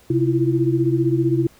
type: tone cluster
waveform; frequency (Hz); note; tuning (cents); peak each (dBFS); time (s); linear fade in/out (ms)
sine; 131.8 / 327.6 / 343; C3 / E4 / F4; +13 / -11 / -31; -20; 0.1-1.47; 5
effects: pink hiss -52 dBFS RMS until 1.59 s